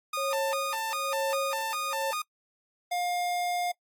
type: tone with vibrato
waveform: sawtooth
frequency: 1046.5 Hz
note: C6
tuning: in tune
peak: -26 dBFS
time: 0.13-2.22 s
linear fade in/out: 5 ms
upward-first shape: square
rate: 2.5 Hz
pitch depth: 280 cents each way
type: tone with tremolo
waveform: sine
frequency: 546 Hz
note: C#5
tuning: 26 cents flat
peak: -27 dBFS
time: 0.17-2.11 s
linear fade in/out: 5 ms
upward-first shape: sine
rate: 1.1 Hz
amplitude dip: 90%
type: tone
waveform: square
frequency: 709 Hz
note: F5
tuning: 26 cents sharp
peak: -28 dBFS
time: 2.91-3.72 s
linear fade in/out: 10 ms
effects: noise-tail reverb RT60 0.1 s tail -26 dB re dry + AAC 64 kbps

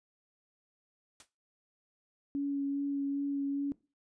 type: noise with exponential decay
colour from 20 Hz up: white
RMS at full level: -47 dBFS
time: 1.2-1.29 s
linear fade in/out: 2 ms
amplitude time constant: 18 ms
type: tone with vibrato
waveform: sine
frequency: 280.5 Hz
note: C#4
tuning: 21 cents sharp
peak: -30 dBFS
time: 2.35-3.72 s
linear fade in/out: 0 ms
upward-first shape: sine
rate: 2.5 Hz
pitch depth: 12 cents each way
effects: noise-tail reverb RT60 0.3 s tail -20 dB re dry + resampled to 22050 Hz

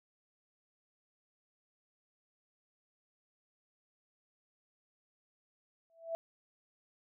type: tone with exponential growth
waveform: sine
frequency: 661 Hz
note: E5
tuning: 5 cents sharp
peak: -31 dBFS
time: 5.9-6.15 s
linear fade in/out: 0 ms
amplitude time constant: 53 ms
effects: none

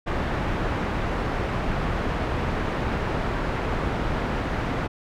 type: low-pass noise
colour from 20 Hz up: pink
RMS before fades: -26 dBFS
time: 0.06-4.88 s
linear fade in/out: 20 ms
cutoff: 1800 Hz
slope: 12 dB/octave
effects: none

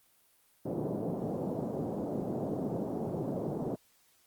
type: band-pass noise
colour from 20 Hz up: pink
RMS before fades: -35 dBFS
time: 0.65-3.76 s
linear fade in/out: 10 ms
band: 140 to 640 Hz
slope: 24 dB/octave
effects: white hiss -67 dBFS RMS until 4.26 s + Opus 32 kbps

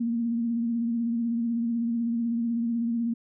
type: tone with vibrato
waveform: sine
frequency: 233.1 Hz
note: A#3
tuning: in tune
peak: -24 dBFS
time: 0-3.14 s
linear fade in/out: 10 ms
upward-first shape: triangle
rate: 16 Hz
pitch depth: 45 cents each way
effects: none

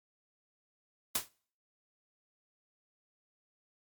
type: noise with exponential decay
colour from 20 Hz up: white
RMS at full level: -26 dBFS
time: 1.15-1.29 s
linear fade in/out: 5 ms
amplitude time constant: 29 ms
effects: noise-tail reverb RT60 0.5 s tail -25 dB re dry + MP3 96 kbps

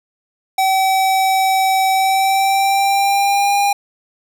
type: tone with pitch glide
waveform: square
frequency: 765 to 806.3 Hz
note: G5 to G5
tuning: -42 to +49 cents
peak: -13 dBFS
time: 0.58-3.73 s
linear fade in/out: 5 ms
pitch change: +91 cents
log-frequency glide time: 1.92-3.55 s
effects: none

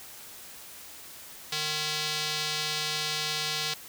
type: tone with band-pass filter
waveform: square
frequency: 152.8 Hz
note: D#3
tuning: 31 cents flat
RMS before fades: -31 dBFS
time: 1.52-3.74 s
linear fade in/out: 5 ms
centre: 4200 Hz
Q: 1.7
effects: white hiss -46 dBFS RMS until 3.88 s

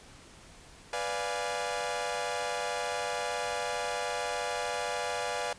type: chord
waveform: sawtooth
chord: B diminished seventh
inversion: none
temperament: equal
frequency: 493.9 / 587.3 / 698.5 / 830.6 Hz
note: B4 / D5 / F5 / Ab5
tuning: 0 / 0 / 0 / 0 cents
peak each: -33 dBFS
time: 0.93-5.53 s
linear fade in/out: 2 ms
effects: pink hiss -53 dBFS RMS until 5.58 s + resampled to 22050 Hz

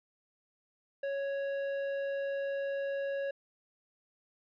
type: tone with tanh clipping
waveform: sine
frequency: 554.4 Hz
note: C#5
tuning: in tune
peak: -34 dBFS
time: 1.03-3.31 s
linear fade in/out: 5 ms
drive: 13 dB
effects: low-pass 3000 Hz 12 dB/octave

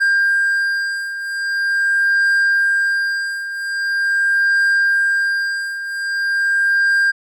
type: beating tone pair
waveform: triangle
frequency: 1598 / 1598.43 Hz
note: G6 / G6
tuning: +33 / +33 cents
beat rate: 0.43 Hz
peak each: -19 / -14 dBFS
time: 0-7.12 s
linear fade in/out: 20 ms
effects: none

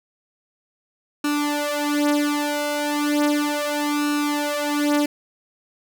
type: tone with flanger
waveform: sawtooth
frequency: 293.7 Hz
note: D4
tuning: in tune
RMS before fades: -22 dBFS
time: 1.24-5.06 s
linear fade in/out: 5 ms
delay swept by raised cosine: 0.74 to 4.84 ms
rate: 0.35 Hz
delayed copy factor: +0.9
effects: none

